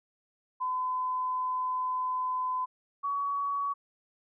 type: tone pair in turn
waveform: sine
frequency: 1015 / 1127.8 Hz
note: B5 / C#6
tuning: +47 / +30 cents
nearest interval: major second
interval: 183 cents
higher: second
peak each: -28 dBFS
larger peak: neither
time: 0.6-2.66 / 3.03-3.74 s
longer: first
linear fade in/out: 20 ms
effects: none